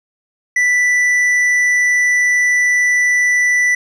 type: tone with tanh clipping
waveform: sine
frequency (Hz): 1975.5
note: B6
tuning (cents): 0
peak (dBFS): -12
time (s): 0.56-3.75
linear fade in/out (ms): 5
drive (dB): 7
effects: none